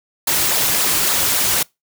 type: noise with flanger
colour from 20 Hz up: white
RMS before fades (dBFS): -17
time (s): 0.27-1.63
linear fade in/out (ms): 5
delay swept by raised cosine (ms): 0.33 to 4.63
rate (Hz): 3.6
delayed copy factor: -0.55
effects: noise-tail reverb RT60 0.2 s tail -25 dB re dry